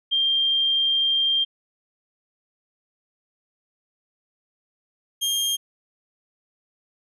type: tone pair in turn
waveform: sine / sawtooth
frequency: 3186 / 3212 Hz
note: G7 / G7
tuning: +27 / +41 cents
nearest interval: unison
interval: 14 cents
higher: second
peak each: -18 dBFS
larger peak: neither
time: 0.11-1.45 / 5.21-5.57 s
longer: first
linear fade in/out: 20 ms
effects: resampled to 32000 Hz